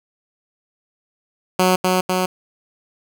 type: tone with echo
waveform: 10% pulse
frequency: 184.2 Hz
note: F#3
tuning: 7 cents flat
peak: -5 dBFS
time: 1.59-1.76 s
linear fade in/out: 5 ms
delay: 250 ms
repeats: 2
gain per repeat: -2 dB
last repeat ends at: 2.26 s
effects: none